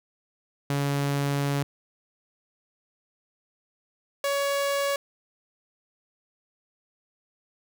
sawtooth tone pair in turn, 141.4 / 561.2 Hz, C#3 / C#5, +35 / +21 cents, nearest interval 2 octaves, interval 2386 cents, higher second, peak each -20 dBFS, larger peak neither, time 0.7-1.63 / 4.24-4.96 s, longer first, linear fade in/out 2 ms, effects none

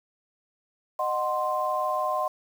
sine chord, C diminished, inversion first, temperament equal with one note detuned, 614.8 / 740 / 1046.5 Hz, Eb5 / Gb5 / C6, -21 / 0 / 0 cents, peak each -29 / -30 / -27 dBFS, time 0.99-2.28 s, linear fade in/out 5 ms, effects 8-bit

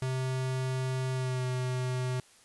square tone with pitch glide, 130 to 127.18 Hz, C3 to C3, -11 to -49 cents, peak -30 dBFS, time 0.02-2.2 s, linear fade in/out 2 ms, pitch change -38 cents, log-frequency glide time 1.13-1.44 s, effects white hiss -59 dBFS RMS until 2.44 s + resampled to 24000 Hz

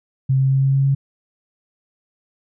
sine tone with pitch steps, 133.1 / 133.95 / 134.8 / 135.66 / 136.53 / 137.4 Hz, C3 / C3 / C#3 / C#3 / C#3 / C#3, +30 / +41 / -48 / -37 / -26 / -15 cents, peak -13 dBFS, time 0.29-0.95 s, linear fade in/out 10 ms, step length 110 ms, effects none

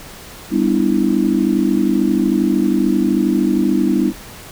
sine chord, E minor seventh, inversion first, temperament just, 197.78 / 247.2 / 296.7 / 329.6 Hz, G3 / B3 / D4 / E4, +16 / +2 / +18 / 0 cents, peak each -18 dBFS, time 0.5-4.13 s, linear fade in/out 50 ms, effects pink hiss -36 dBFS RMS until 4.51 s

